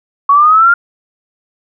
sine linear sweep, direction up, 1108.7 to 1414 Hz, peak -4 dBFS, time 0.29-0.74 s, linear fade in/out 5 ms, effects none

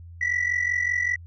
sine tone pair together, 1935.8 / 1981 Hz, B6 / B6, -35 / +5 cents, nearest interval unison, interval 40 cents, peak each -23 dBFS, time 0.21-1.16 s, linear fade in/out 5 ms, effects tanh soft clip ceiling -18 dBFS + added 85 Hz sine -40 dBFS peak until 1.26 s

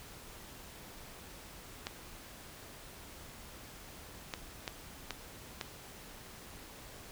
clicks, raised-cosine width 0.2 ms, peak -19 dBFS, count 5, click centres 1.869 / 4.338 / 4.678 / 5.107 / 5.612 s, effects pink hiss -51 dBFS RMS until 7.11 s

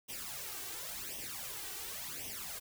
white noise with flanger, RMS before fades -43 dBFS, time 0.08-2.6 s, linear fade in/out 20 ms, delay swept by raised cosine 0.34 to 2.64 ms, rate 0.92 Hz, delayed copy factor +0.75, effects none

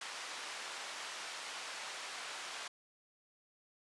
pink band-pass noise, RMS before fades -45 dBFS, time 0.01-2.68 s, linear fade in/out 5 ms, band 910 to 6800 Hz, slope 12 dB/octave, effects resampled to 24000 Hz

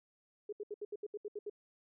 sine tone bursts, 415.3 Hz, G#4, in tune, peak -38 dBFS, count 10, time 0.49-1.498 s, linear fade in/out 5 ms, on 36 ms, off 72 ms, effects none

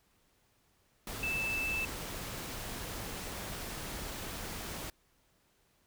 sine tone in noise, 2637 Hz, E7, in tune, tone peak -32 dBFS, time 1.23-1.85 s, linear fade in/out 2 ms, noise pink, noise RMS -41 dBFS, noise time 1.07-4.9 s, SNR +6 dB, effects pink hiss -71 dBFS RMS until 5.86 s

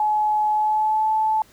sine tone with pitch glide, 850 to 870.9 Hz, G#5 to A5, +40 to -18 cents, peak -17 dBFS, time 0-1.42 s, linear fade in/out 2 ms, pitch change +42 cents, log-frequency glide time 0.5-1.11 s, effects pink hiss -53 dBFS RMS until 1.52 s

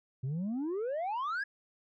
sine exponential sweep, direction up, 123.47 to 1714 Hz, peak -29 dBFS, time 0.23-1.44 s, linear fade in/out 10 ms, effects tanh soft clip ceiling -31 dBFS

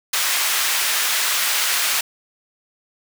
pink high-pass noise, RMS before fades -20 dBFS, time 0.13-2.01 s, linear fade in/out 5 ms, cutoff 1500 Hz, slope 12 dB/octave, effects none

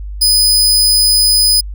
sawtooth tone, 5000 Hz, D#8, 8 cents sharp, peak -5 dBFS, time 0.21-1.61 s, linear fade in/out 10 ms, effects added 50 Hz sine -22 dBFS peak until 1.74 s

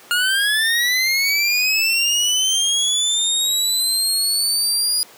25% pulse linear sweep, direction up, 1413 to 4911 Hz, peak -12 dBFS, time 0.11-5.03 s, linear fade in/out 0 ms, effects pink hiss -44 dBFS RMS until 5.17 s + high-pass 300 Hz 12 dB/octave

